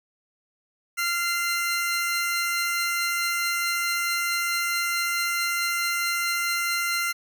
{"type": "tone pair together", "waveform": "sawtooth", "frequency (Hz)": [1384.2, 2074], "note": ["F6", "C7"], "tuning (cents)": [-16, -16], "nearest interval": "perfect fifth", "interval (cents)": 700, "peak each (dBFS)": -23, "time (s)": [0.97, 7.13], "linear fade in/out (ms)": 20, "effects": []}